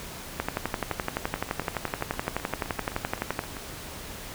two click trains, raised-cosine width 0.5 ms, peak -11 / -22 dBFS, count 36 / 18, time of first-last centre 0.4-3.391 / 1.36-3.568 s, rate 11.7 / 7.7 Hz, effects pink hiss -40 dBFS RMS until 4.34 s

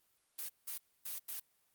blue noise bursts at uneven times, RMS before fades -42 dBFS, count 4, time 0.38-0.49 / 0.67-0.78 / 1.05-1.19 / 1.28-1.4 s, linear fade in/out 10 ms, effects white hiss -75 dBFS RMS until 1.74 s + Opus 32 kbps

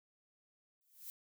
violet noise with exponential growth, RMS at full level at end -44 dBFS, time 0.81-1.1 s, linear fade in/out 0 ms, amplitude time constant 63 ms, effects none

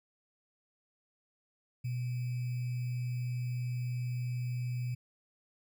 sine tone with sample-and-hold, 123.47 Hz, B2, in tune, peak -32 dBFS, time 1.84-4.95 s, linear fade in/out 10 ms, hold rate 2450 Hz, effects none

